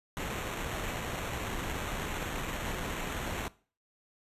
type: noise with sample-and-hold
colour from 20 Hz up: pink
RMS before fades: -36 dBFS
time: 0.17-3.48 s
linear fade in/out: 0 ms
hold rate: 4900 Hz
effects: noise-tail reverb RT60 0.4 s tail -20 dB re dry + resampled to 32000 Hz